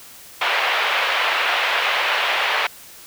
white band-pass noise, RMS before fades -20 dBFS, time 0.41-2.67 s, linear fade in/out 5 ms, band 560 to 3000 Hz, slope 24 dB/octave, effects white hiss -42 dBFS RMS until 3.06 s

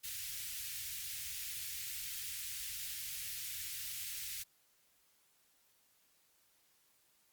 white band-stop noise, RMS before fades -43 dBFS, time 0.03-4.44 s, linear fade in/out 20 ms, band 120 to 1900 Hz, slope 24 dB/octave, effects white hiss -72 dBFS RMS until 7.32 s + Opus 48 kbps

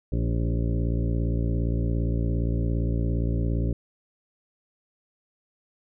harmonic tone with a mistuned harmonic, 57.4 Hz, A#1, 26 cents flat, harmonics 1 / 2 / 3 / 4 / 5 / 6 / 7 / 9 / 10, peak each -25 / -27 / -32 / -36 / -34 / -41 / -38 / -42 / -45 dBFS, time 0.12-3.73 s, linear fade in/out 5 ms, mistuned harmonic 5, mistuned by +23 cents, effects none

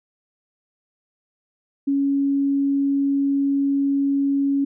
sine tone, 278.2 Hz, C#4, 6 cents sharp, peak -17 dBFS, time 1.87-4.65 s, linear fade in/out 10 ms, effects none

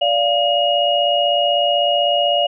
sine tone cluster, 580 / 696 / 2875 Hz, D5 / F5 / F7, -22 / -6 / +50 cents, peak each -18 dBFS, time 0.01-2.47 s, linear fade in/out 10 ms, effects none

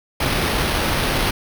pink noise with sample-and-hold, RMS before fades -20 dBFS, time 0.2-1.31 s, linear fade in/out 5 ms, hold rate 7350 Hz, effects none

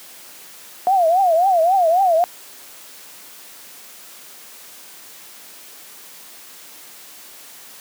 sine tone with vibrato, 710 Hz, F5, 28 cents sharp, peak -12 dBFS, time 0.87-2.24 s, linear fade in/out 0 ms, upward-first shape triangle, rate 3.7 Hz, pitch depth 210 cents each way, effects white hiss -41 dBFS RMS until 7.8 s + high-pass 200 Hz 12 dB/octave

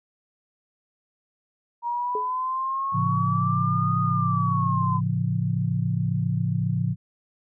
sine linear two-way sweep, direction up then down, 944 to 1242 to 1011 Hz, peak -24 dBFS, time 1.82-5.01 s, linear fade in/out 50 ms, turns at 3.99 s
sine tone with exponential decay, 424.3 Hz, G#4, 37 cents sharp, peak -24 dBFS, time 2.15-2.33 s, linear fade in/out 2 ms, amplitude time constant 39 ms
sine chord, A augmented, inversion none, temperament just, 110 / 137.5 / 171.88 Hz, A2 / C#3 / E#3, 0 / -14 / -27 cents, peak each -26 dBFS, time 2.92-6.96 s, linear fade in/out 50 ms
effects none

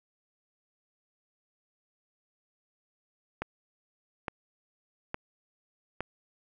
click train, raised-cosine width 0.5 ms, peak -17 dBFS, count 4, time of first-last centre 3.42-6.006 s, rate 1.16 Hz, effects none

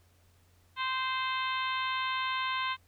harmonic tone, 520 Hz, C5, 11 cents flat, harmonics 2 / 3 / 4 / 5 / 6 / 7 / 8, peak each -32 / -38 / -38 / -40 / -40 / -41 / -48 dBFS, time 0.76-2.77 s, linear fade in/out 50 ms, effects added 88 Hz sine -63 dBFS peak until 2.87 s + pink hiss -68 dBFS RMS until 2.87 s

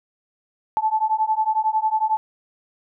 sine beating tone pair, 866 / 877 Hz, A5 / A5, -28 / -6 cents, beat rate 11 Hz, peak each -21 / -21 dBFS, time 0.77-2.17 s, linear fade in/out 0 ms, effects none

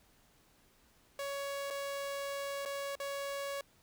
sawtooth tone with dropouts, 559 Hz, C#5, 14 cents sharp, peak -33 dBFS, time 1.19-3.61 s, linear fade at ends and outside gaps 2 ms, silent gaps 1.703-1.707 / 2.652-2.658 / 2.954-3 s, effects pink hiss -67 dBFS RMS until 3.82 s

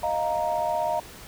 sine chord, Eb suspended second, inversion none, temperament equal, 622.3 / 698.5 / 932.3 Hz, Eb5 / F5 / Bb5, 0 / 0 / 0 cents, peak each -27 dBFS, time 0.03-1 s, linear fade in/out 5 ms, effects tanh soft clip ceiling -14 dBFS + pink hiss -44 dBFS RMS until 1.27 s

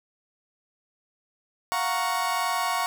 35% pulse chord, Gb major seventh, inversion third, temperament equal, 698.5 / 740 / 932.3 / 1108.7 Hz, F5 / Gb5 / Bb5 / Db6, 0 / 0 / 0 / 0 cents, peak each -30 / -30 / -29 / -26 dBFS, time 1.72-2.86 s, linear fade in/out 0 ms, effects none

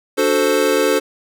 square chord, D dominant seventh, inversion none, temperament equal, 293.7 / 370 / 440 / 523.3 Hz, D4 / F#4 / A4 / C5, 0 / 0 / 0 / 0 cents, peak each -22 / -22 / -18 / -19 dBFS, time 0.17-1 s, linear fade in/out 20 ms, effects none

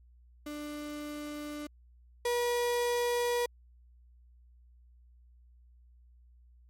35% pulse tone pair in turn, 296.3 / 481.8 Hz, D4 / B4, +15 / -43 cents, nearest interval minor sixth, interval 842 cents, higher second, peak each -36 / -26 dBFS, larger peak second, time 0.46-1.67 / 2.25-3.46 s, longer neither, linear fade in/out 5 ms, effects added 60 Hz sine -56 dBFS peak until 6.69 s + MP3 64 kbps

